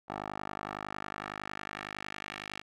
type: tone with band-pass filter sweep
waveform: 10% pulse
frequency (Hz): 50.9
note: G#1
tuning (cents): -34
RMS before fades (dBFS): -41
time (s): 0.08-2.62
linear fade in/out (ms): 20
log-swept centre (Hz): 900 to 2500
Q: 1.4
effects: none